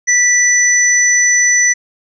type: tone pair together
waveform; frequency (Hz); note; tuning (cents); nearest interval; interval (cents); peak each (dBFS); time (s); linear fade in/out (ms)
sine; 1962 / 5972; B6 / F#8; -12 / +15; octave + perfect fifth; 1927; -11; 0.07-1.74; 20
effects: none